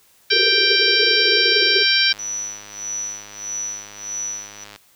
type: harmonic tone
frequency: 784 Hz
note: G5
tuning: in tune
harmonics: 2 / 3 / 4 / 5 / 6 / 7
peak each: -21 / -21 / -21 / -21 / -21 / -21 dBFS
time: 0.3-2.13 s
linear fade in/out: 10 ms
type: band-pass noise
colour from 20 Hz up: white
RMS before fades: -25 dBFS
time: 0.31-1.85 s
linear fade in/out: 20 ms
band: 370 to 470 Hz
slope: 96 dB/octave
type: click train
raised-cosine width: 0.2 ms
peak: -21 dBFS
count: 273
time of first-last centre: 2.12-4.761 s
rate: 103 Hz
type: tone with tremolo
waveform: sine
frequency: 5920 Hz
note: F#8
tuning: in tune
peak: -23 dBFS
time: 2.19-4.64 s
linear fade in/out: 2 ms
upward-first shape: sine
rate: 1.6 Hz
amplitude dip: 90%
effects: white hiss -55 dBFS RMS until 4.95 s